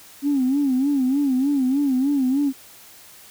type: tone with vibrato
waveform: sine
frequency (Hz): 270.9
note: C#4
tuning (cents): -40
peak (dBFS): -16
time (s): 0.22-2.53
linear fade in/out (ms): 50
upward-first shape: sine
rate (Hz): 3.3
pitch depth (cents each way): 120
effects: tanh soft clip ceiling -12 dBFS + white hiss -46 dBFS RMS until 3.3 s